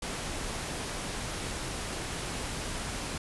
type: low-pass noise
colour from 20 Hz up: pink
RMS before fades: -36 dBFS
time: 0.02-3.18 s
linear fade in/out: 5 ms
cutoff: 11000 Hz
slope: 96 dB/octave
effects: none